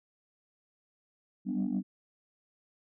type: chord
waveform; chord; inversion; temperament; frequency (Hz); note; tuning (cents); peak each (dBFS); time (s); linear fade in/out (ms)
sine; G major seventh; third; equal with one note detuned; 189.87 / 196 / 246.9 / 293.7; F#3 / G3 / B3 / D4; +45 / 0 / 0 / 0; -35 / -32 / -32 / -35; 1.45-1.83; 50
effects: tanh soft clip ceiling -23 dBFS

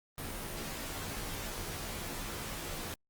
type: noise with comb filter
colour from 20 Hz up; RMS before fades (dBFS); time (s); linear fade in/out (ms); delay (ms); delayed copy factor
pink; -40; 0.18-2.94; 0; 16; -1
effects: Opus 32 kbps

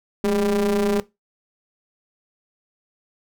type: ring-modulated tone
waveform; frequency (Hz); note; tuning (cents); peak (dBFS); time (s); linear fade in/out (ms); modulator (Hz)
square; 98.4; G2; +7; -16; 0.24-1; 0; 310
effects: noise-tail reverb RT60 0.2 s tail -19 dB re dry

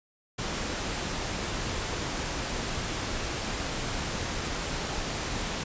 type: noise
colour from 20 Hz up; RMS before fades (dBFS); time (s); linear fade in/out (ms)
pink; -32; 0.38-5.64; 10
effects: resampled to 16000 Hz

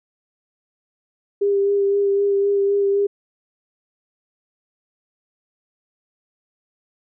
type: tone with vibrato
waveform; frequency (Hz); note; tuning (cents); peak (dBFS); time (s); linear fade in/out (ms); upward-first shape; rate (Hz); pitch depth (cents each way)
sine; 400; G4; +35; -15; 1.41-3.07; 10; sine; 3.9; 17
effects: none

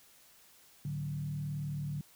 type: tone with frequency modulation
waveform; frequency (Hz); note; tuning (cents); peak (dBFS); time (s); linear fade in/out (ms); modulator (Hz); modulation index
sine; 146.83; D3; 0; -34; 0.85-2.01; 2; 39; 0.65
effects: white hiss -61 dBFS RMS until 2.15 s

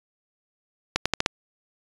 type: accelerating click train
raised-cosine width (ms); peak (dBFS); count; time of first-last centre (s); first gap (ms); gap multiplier
0.2; -3; 5; 0.96-1.261; 96; 0.84
effects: resampled to 22050 Hz

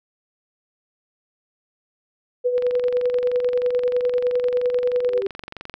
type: tone with tremolo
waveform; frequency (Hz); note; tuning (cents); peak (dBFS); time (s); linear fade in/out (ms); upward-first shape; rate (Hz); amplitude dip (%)
sine; 493.9; B4; 0; -15; 2.44-5.22; 20; triangle; 10; 60
type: click train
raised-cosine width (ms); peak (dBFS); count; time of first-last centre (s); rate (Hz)
0.3; -19; 74; 2.58-5.74; 23.1
type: tone with exponential growth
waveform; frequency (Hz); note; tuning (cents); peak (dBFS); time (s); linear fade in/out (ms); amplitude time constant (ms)
sine; 392; G4; 0; -18; 4.93-5.27; 2; 73
effects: none

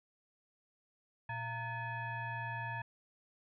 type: tone with frequency modulation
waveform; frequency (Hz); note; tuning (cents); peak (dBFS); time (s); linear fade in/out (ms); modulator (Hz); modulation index
sine; 920; A#5; -23; -37; 1.29-2.82; 5; 802; 1.4
effects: none

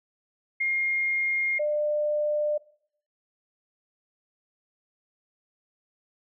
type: tone pair in turn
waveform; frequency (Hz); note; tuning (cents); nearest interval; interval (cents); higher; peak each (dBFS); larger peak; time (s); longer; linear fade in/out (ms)
sine; 2130 / 597.7; C7 / D5; +30 / +30; octave + minor seventh; 2200; first; -23; neither; 0.6-1.59 / 1.59-2.58; neither; 10
effects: noise-tail reverb RT60 0.6 s tail -19 dB re dry

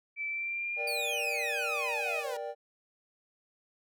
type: tone with pitch glide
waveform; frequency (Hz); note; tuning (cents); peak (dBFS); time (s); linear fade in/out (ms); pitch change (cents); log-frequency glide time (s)
sine; 2321 to 2502; D7 to D#7; -21 to +9; -32; 0.16-2.24; 50; +130; 0.27-1.24
type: chord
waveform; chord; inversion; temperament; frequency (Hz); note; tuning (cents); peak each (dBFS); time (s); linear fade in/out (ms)
triangle; G minor; first; just; 470.4 / 588 / 784; Bb4 / D5 / G5; +16 / +2 / 0; -38 / -36 / -39; 0.76-2.55; 50
type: exponential sweep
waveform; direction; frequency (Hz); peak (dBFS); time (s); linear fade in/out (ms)
sawtooth; down; 4711 to 466.2; -33; 0.87-2.37; 5
effects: none

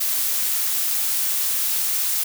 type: noise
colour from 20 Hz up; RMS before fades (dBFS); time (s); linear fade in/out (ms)
blue; -22; 0-2.24; 10
effects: none

